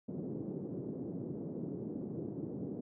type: band-pass noise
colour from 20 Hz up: white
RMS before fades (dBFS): -41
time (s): 0.08-2.81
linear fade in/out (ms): 10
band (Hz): 130 to 370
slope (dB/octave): 24
effects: none